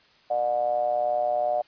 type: ring-modulated tone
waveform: triangle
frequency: 61.3 Hz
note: B1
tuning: 12 cents flat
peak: -17 dBFS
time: 0.3-1.62 s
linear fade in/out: 10 ms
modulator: 663 Hz
effects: white hiss -58 dBFS RMS until 1.67 s + resampled to 11025 Hz